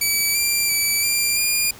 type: tone with pitch steps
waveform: 10% pulse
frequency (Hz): 2295 / 2367 / 2307 / 2379 / 2414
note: D7 / D7 / D7 / D7 / D7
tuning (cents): -40 / +13 / -31 / +22 / +47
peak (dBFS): -9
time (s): 0.01-1.71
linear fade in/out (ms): 5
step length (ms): 340
effects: pink hiss -42 dBFS RMS until 1.79 s

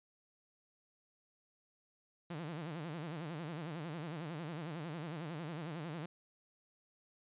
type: tone with vibrato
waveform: sawtooth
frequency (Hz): 160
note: D#3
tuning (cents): +49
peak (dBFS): -37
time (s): 2.3-6.06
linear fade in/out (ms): 5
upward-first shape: sine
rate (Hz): 11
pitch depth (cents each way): 170
effects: resampled to 8000 Hz

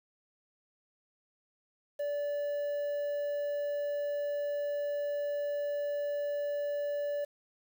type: tone with quantisation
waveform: triangle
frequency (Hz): 580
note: D5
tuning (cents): -22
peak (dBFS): -29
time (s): 1.99-7.25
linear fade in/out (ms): 10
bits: 9
effects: none

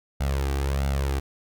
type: tone with flanger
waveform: sawtooth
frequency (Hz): 68.7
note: C#2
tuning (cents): -15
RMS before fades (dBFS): -25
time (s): 0.2-1.2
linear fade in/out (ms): 10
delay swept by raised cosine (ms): 1.4 to 2.6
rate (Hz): 1.5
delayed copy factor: +0.65
effects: none

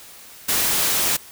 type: noise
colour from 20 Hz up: white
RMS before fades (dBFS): -20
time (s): 0.48-1.17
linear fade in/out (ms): 10
effects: white hiss -43 dBFS RMS until 1.31 s

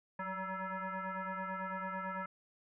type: tone with frequency modulation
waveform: sine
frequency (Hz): 185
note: F#3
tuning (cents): 0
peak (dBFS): -37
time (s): 0.19-2.26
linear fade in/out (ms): 5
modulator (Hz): 379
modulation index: 4.2
effects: none

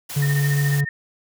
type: noise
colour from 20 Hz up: white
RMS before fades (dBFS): -32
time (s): 0.09-0.81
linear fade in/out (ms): 10
type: tone with vibrato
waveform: triangle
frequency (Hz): 142.9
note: D3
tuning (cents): -47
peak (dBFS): -15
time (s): 0.16-0.85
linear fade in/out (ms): 10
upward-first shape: triangle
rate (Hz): 7.2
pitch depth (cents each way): 8
type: tone with tremolo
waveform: sine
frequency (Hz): 1829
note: A#6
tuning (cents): -33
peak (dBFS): -24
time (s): 0.22-0.89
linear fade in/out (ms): 2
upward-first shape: sine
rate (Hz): 14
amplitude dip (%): 85
effects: none

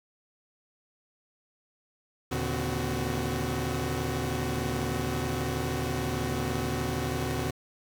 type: tone cluster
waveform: sawtooth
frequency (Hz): 77.6 / 116.7 / 143.1 / 256.6 / 371.3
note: D#2 / A#2 / D3 / C4 / F#4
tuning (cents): -4 / +2 / -45 / -34 / +6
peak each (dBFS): -31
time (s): 2.31-7.51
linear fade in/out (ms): 10
effects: 8-bit

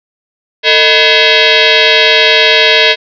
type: tone with frequency modulation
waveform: sine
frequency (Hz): 622.3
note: D#5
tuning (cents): 0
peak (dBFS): -4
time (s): 0.63-2.96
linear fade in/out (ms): 50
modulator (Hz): 535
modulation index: 7
effects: none

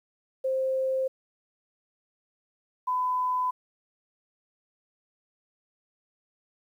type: tone pair in turn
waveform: sine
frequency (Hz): 526 / 1005.1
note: C5 / B5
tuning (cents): +9 / +30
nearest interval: major seventh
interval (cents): 1121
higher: second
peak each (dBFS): -24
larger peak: neither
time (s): 0.44-1.08 / 2.87-3.51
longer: neither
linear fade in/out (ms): 10
effects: 10-bit

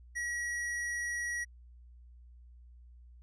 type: tone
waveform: square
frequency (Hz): 1916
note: A#6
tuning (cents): +47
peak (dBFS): -34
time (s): 0.15-1.45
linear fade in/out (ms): 20
effects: added 60 Hz sine -52 dBFS peak until 3.22 s + resampled to 22050 Hz

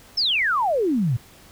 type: exponential sweep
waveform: sine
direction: down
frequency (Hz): 5460 to 108.7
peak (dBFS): -18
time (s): 0.17-1.17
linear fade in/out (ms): 10
effects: pink hiss -49 dBFS RMS until 1.51 s

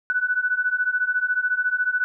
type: beating tone pair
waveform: sine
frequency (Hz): 1480 / 1494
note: F#6 / F#6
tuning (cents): 0 / +16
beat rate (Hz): 14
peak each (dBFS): -24 / -22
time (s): 0.1-2.04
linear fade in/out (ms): 0
effects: none

